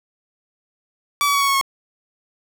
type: tone with pitch steps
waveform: sawtooth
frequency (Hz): 1150 / 1138.1 / 1126.3 / 1114.7 / 1103.2 / 1091.7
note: D6 / C#6 / C#6 / C#6 / C#6 / C#6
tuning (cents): -37 / +45 / +27 / +9 / -9 / -27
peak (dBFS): -12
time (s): 1.21-1.612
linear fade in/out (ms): 0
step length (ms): 67
effects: none